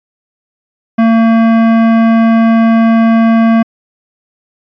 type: tone with hard clipping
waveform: sine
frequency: 226.9 Hz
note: A#3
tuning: 47 cents flat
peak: -7 dBFS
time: 0.98-3.63 s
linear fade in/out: 10 ms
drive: 15 dB
effects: resampled to 11025 Hz